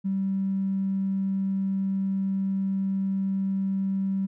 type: tone with tanh clipping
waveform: triangle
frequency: 193.5 Hz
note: G3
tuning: 22 cents flat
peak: -23 dBFS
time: 0.04-4.27 s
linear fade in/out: 20 ms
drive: 2 dB
effects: none